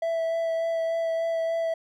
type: tone with vibrato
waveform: triangle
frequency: 659.3 Hz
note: E5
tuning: in tune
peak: -22 dBFS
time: 0.02-1.74 s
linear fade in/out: 5 ms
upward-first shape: sine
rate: 3.4 Hz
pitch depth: 12 cents each way
effects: none